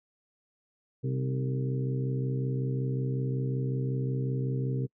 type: harmonic tone with a mistuned harmonic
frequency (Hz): 65.41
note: C2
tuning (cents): 0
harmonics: 2 / 3 / 4 / 5 / 6 / 7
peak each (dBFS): -28 / -41 / -38 / -44 / -40 / -40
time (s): 1.03-4.87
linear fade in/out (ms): 20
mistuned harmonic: 5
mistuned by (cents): -64
effects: noise-tail reverb RT60 0.1 s tail -26 dB re dry